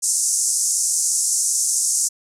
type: band-pass noise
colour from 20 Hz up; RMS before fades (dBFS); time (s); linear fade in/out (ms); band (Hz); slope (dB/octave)
pink; -20; 0.02-2.09; 20; 5900 to 10000; 48
effects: none